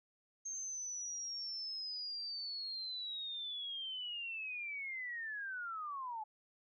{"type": "linear sweep", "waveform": "sine", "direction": "down", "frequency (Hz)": [6410, 840], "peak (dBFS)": -40, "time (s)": [0.45, 6.24], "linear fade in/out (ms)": 10, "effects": []}